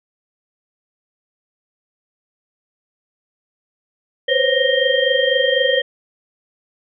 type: tone cluster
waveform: sine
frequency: 501 / 525 / 549 / 1862 / 3175 Hz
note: B4 / C5 / C#5 / A#6 / G7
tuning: +25 / +6 / -17 / -2 / +21 cents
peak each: -20 dBFS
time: 4.28-5.82 s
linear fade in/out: 10 ms
effects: none